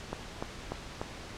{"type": "click train", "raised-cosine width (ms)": 1, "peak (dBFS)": -19, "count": 4, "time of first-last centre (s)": [0.13, 1.015], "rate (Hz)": 3.39, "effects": ["pink hiss -44 dBFS RMS until 1.37 s", "low-pass 6000 Hz 12 dB/octave"]}